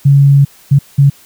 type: tone bursts at uneven times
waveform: sine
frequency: 140 Hz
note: C#3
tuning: 18 cents sharp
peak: -3 dBFS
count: 3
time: 0.05-0.45 / 0.71-0.79 / 0.98-1.1 s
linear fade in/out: 10 ms
effects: white hiss -43 dBFS RMS until 1.25 s